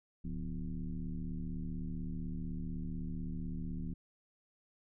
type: tone with frequency modulation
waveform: sine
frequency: 98 Hz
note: G2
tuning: in tune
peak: -36 dBFS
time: 0.24-3.94 s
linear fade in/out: 10 ms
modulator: 75.9 Hz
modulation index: 1.9
effects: none

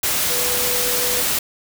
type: tone in noise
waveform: sine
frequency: 491.8 Hz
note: B4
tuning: 7 cents flat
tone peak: -27 dBFS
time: 0.3-1.22 s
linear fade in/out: 5 ms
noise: white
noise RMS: -20 dBFS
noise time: 0.03-1.39 s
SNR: -10 dB
effects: none

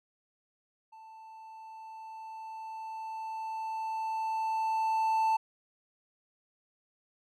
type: tone with level ramp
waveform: triangle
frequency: 885 Hz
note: A5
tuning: 10 cents sharp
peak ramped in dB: -47 to -22 dBFS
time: 0.92-5.37 s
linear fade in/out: 10 ms
effects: none

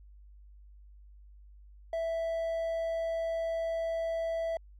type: tone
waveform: triangle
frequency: 659.3 Hz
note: E5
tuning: in tune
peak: -28 dBFS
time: 1.93-4.57 s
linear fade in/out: 2 ms
effects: added 50 Hz sine -51 dBFS peak until 4.79 s

